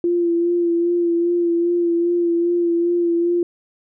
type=tone with vibrato; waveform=sine; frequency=343.6 Hz; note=F4; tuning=28 cents flat; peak=-15 dBFS; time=0.04-3.43 s; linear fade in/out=2 ms; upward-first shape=sine; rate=2.5 Hz; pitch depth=26 cents each way; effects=none